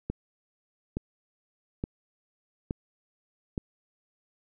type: click train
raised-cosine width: 3 ms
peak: -17 dBFS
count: 5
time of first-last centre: 0.1-3.578 s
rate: 1.15 Hz
effects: none